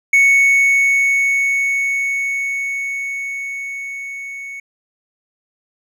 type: tone with level ramp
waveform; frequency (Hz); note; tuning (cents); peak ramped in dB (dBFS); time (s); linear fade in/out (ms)
triangle; 2217; C#7; 0; -6 to -26; 0.13-4.6; 5
effects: none